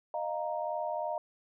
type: chord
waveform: sine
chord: Eb suspended second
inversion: none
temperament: equal with one note detuned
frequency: 615.5 / 698.5 / 932.3 Hz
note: Eb5 / F5 / Bb5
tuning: -19 / 0 / 0 cents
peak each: -35 / -36 / -37 dBFS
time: 0.14-1.18 s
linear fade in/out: 2 ms
effects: none